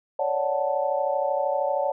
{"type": "chord", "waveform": "sine", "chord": "D major seventh", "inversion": "third", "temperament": "equal", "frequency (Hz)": [554.4, 587.3, 740, 880], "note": ["C#5", "D5", "F#5", "A5"], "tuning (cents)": [0, 0, 0, 0], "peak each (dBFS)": [-26, -27, -29, -29], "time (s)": [0.19, 1.92], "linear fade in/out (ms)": 5, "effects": []}